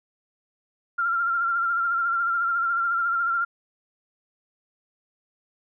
sine tone with vibrato, 1377 Hz, F6, 25 cents flat, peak -21 dBFS, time 0.98-3.45 s, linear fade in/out 10 ms, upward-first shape sine, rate 14 Hz, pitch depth 43 cents each way, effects none

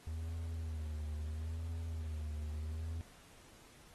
triangle tone with vibrato, 79 Hz, D#2, 27 cents sharp, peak -36 dBFS, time 0.07-3.01 s, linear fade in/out 0 ms, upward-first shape sine, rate 0.75 Hz, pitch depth 75 cents each way, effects pink hiss -61 dBFS RMS until 3.94 s + AAC 32 kbps

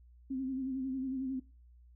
sine tone with vibrato, 263.4 Hz, C4, 12 cents sharp, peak -33 dBFS, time 0.3-1.4 s, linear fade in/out 10 ms, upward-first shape sine, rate 11 Hz, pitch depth 46 cents each way, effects noise-tail reverb RT60 0.3 s tail -19 dB re dry + added 60 Hz sine -56 dBFS peak until 1.95 s

